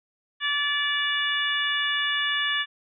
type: harmonic tone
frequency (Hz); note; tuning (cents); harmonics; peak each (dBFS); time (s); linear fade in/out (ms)
579; D5; -25; 2 / 3 / 4 / 5 / 6; -33 / -26 / -34 / -29 / -29; 0.4-2.66; 50
effects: none